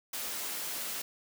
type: high-pass noise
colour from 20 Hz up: white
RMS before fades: -37 dBFS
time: 0.13-1.02 s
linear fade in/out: 5 ms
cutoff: 190 Hz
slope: 12 dB/octave
effects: none